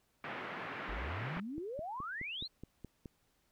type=band-pass noise; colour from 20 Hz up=white; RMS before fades=-43 dBFS; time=0.24-1.4 s; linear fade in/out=2 ms; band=120 to 2200 Hz; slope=24 dB/octave
type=exponential sweep; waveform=sine; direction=up; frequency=42.45 to 4400 Hz; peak=-39 dBFS; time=0.88-2.48 s; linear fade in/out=20 ms
type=click train; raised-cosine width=3 ms; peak=-33 dBFS; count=9; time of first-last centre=1.37-3.058 s; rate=4.74 Hz
effects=pink hiss -75 dBFS RMS until 3.51 s